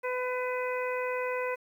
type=harmonic tone; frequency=502 Hz; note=B4; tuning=28 cents sharp; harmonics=1 / 2 / 3 / 4 / 5; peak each=-31 / -36 / -40 / -39 / -40 dBFS; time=0.03-1.56 s; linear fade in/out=20 ms; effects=10-bit